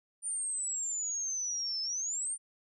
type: exponential two-way sweep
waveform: sine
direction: down then up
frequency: 9200 to 5210 to 9200 Hz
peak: -32 dBFS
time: 0.22-2.38 s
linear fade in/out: 50 ms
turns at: 1.82 s
effects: none